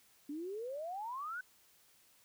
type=exponential sweep; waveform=sine; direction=up; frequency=280.6 to 1535 Hz; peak=-39 dBFS; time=0.29-1.41 s; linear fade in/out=5 ms; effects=white hiss -67 dBFS RMS until 2.24 s